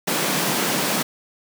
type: high-pass noise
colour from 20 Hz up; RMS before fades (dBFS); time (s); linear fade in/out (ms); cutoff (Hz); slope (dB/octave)
pink; -22; 0.07-1.03; 10; 150; 48
effects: none